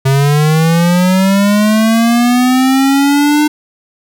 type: linear sweep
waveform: square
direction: up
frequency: 132.9 to 302 Hz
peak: -8 dBFS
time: 0.05-3.48 s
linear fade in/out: 10 ms
effects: none